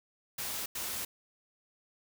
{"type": "noise bursts at uneven times", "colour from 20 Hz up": "white", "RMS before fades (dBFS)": -37, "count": 2, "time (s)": [[0.38, 0.66], [0.75, 1.05]], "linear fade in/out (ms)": 5, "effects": []}